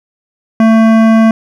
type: tone with hard clipping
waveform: sine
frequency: 223.3 Hz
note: A3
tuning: 26 cents sharp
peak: -6 dBFS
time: 0.6-1.31 s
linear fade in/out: 2 ms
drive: 15 dB
effects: none